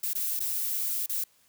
violet noise with dropouts, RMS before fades -30 dBFS, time 0.03-1.24 s, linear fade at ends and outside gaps 5 ms, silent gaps 0.134-0.152 / 0.394-0.402 / 1.062-1.094 s, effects white hiss -64 dBFS RMS until 1.48 s

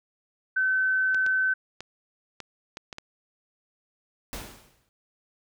sine tone, 1527 Hz, G6, 46 cents flat, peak -21 dBFS, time 0.56-1.54 s, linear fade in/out 10 ms
clicks, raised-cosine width 0.2 ms, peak -20 dBFS, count 7, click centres 1.146 / 1.264 / 1.806 / 2.403 / 2.771 / 2.928 / 2.984 s
pink noise with exponential decay, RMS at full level -34 dBFS, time 4.33-4.89 s, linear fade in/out 0 ms, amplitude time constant 120 ms
effects none

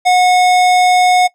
sine tone with hard clipping, 728 Hz, F#5, 28 cents flat, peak -9 dBFS, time 0.05-1.28 s, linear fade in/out 20 ms, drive 17 dB, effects noise-tail reverb RT60 0.1 s tail -19 dB re dry

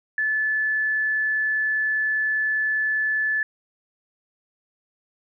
sine tone, 1735 Hz, A6, 25 cents flat, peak -20 dBFS, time 0.18-3.43 s, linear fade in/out 2 ms, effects none

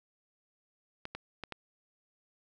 clicks, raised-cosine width 0.3 ms, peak -23 dBFS, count 4, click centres 1.054 / 1.15 / 1.437 / 1.523 s, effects none

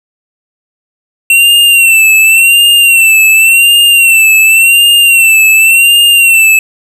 square tone with vibrato, 2713 Hz, E7, 49 cents sharp, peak -3 dBFS, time 1.3-6.59 s, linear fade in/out 2 ms, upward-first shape sine, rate 0.9 Hz, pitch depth 67 cents each way, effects none

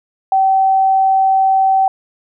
sine tone, 769 Hz, G5, 33 cents flat, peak -9 dBFS, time 0.32-1.88 s, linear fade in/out 2 ms, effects none

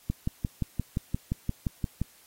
click train, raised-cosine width 5 ms, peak -15 dBFS, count 12, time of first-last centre 0.1-2.016 s, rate 5.74 Hz, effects white hiss -58 dBFS RMS until 2.26 s + AAC 48 kbps

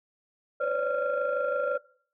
sine tone cluster, 508 / 560 / 586 / 1382 Hz, B4 / C#5 / D5 / F6, +49 / +18 / -4 / -19 cents, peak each -30 dBFS, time 0.6-1.78 s, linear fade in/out 10 ms, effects noise-tail reverb RT60 0.5 s tail -21 dB re dry + tanh soft clip ceiling -18 dBFS

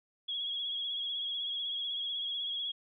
sine tone with vibrato, 3322 Hz, G#7, in tune, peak -33 dBFS, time 0.28-2.72 s, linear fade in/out 10 ms, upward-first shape triangle, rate 16 Hz, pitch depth 50 cents each way, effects none

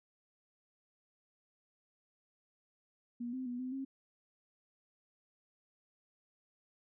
sine tone with pitch steps, 239.7 / 258.7 / 244.5 / 255.5 / 268.7 Hz, A#3 / C4 / B3 / C4 / C4, +48 / -19 / -17 / -41 / +46 cents, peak -37 dBFS, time 3.2-3.85 s, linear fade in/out 10 ms, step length 130 ms, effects none

